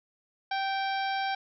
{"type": "harmonic tone with a mistuned harmonic", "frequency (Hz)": 779, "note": "G5", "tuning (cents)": -11, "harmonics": [1, 2, 3, 4, 5, 6, 7], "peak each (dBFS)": [-29, -35, -39, -41, -43, -45, -46], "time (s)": [0.51, 1.35], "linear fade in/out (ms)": 5, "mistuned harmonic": 4, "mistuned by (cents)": 46, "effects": []}